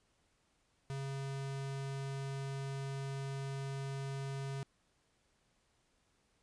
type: tone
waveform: square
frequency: 136.8 Hz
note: C#3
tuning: 23 cents flat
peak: -39 dBFS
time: 0.9-4.63 s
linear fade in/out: 0 ms
effects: pink hiss -75 dBFS RMS until 6.42 s + resampled to 22050 Hz